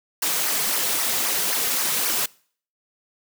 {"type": "noise with flanger", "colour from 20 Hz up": "white", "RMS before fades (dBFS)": -23, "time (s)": [0.22, 2.26], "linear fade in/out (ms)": 5, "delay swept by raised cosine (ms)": [0.26, 3.66], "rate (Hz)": 3.8, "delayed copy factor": -0.6, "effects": ["noise-tail reverb RT60 0.5 s tail -24 dB re dry", "high-pass 200 Hz 12 dB/octave"]}